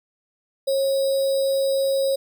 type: tone with sample-and-hold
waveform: sine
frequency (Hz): 543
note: C#5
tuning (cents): -36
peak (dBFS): -18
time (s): 0.67-2.16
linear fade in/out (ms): 10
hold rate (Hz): 4410
effects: none